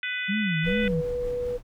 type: harmonic tone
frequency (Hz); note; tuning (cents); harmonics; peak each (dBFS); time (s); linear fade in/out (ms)
497.8; B4; +14; 3 / 4 / 5 / 6 / 7; -33 / -31 / -33 / -40 / -38; 0.03-0.88; 2
type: tone with vibrato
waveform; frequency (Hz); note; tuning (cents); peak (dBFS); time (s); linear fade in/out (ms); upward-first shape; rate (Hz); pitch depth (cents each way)
sine; 184.1; F#3; -8; -24; 0.28-1.02; 20; sine; 2.4; 270
type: noise with tremolo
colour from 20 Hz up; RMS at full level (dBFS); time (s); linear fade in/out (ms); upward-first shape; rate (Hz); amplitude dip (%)
brown; -36; 0.62-1.63; 50; sine; 4.9; 30
type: tone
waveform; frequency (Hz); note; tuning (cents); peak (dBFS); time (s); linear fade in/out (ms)
sine; 490; B4; -14; -26; 0.66-1.58; 20
effects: none